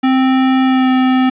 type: tone with pitch glide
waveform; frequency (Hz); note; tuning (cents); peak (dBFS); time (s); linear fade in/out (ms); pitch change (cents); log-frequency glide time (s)
square; 261.6 to 258; C4 to C4; 0 to -24; -10; 0.03-1.3; 10; -24; 0.64-0.9
effects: resampled to 8000 Hz + 7-bit